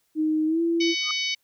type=tone with pitch glide; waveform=sine; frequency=311.1 to 335.4 Hz; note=D#4 to E4; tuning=0 to +30 cents; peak=-20 dBFS; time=0.15-0.95 s; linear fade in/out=50 ms; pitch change=+130 cents; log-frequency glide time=0.46-0.61 s
type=harmonic tone; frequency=750 Hz; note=F#5; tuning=23 cents sharp; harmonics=3 / 4 / 5 / 6 / 7 / 8; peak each=-28 / -30 / -32 / -34 / -35 / -36 dBFS; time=0.8-1.35 s; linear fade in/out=10 ms
type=tone with exponential growth; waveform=sine; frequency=1232 Hz; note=D#6; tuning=17 cents flat; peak=-25 dBFS; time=1-1.11 s; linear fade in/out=2 ms; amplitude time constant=22 ms
effects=white hiss -70 dBFS RMS until 1.43 s